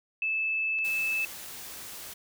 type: tone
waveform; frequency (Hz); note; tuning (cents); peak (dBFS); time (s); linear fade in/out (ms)
sine; 2621; E7; -11; -26; 0.22-1.25; 2
type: clicks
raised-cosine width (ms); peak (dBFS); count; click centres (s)
0.2; -39 / -33; 2; 0.785 / 0.788
type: noise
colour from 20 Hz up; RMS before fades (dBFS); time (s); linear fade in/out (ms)
white; -42; 0.84-2.14; 10
effects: none